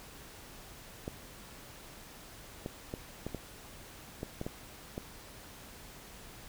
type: clicks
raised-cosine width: 2 ms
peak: -23 dBFS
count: 9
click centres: 1.079 / 2.661 / 2.939 / 3.266 / 3.347 / 4.231 / 4.414 / 4.465 / 4.979 s
effects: pink hiss -51 dBFS RMS until 6.48 s